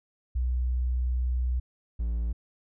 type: tone pair in turn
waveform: sine / triangle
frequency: 62.1 / 57.52 Hz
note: B1 / A#1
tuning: +10 / -22 cents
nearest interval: minor second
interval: 132 cents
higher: first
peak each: -24 / -24 dBFS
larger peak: neither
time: 0.35-1.6 / 1.99-2.33 s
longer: first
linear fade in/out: 10 ms
effects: none